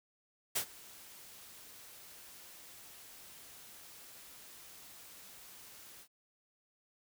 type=noise with ADSR envelope; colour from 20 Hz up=white; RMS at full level=-32 dBFS; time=0.55-6.08 s; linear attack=13 ms; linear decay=87 ms; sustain=-22 dB; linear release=74 ms; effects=none